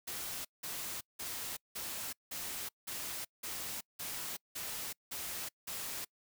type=noise bursts; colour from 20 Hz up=white; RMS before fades=-41 dBFS; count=11; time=0.07-6.05 s; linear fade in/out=10 ms; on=380 ms; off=180 ms; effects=noise-tail reverb RT60 0.1 s tail -26 dB re dry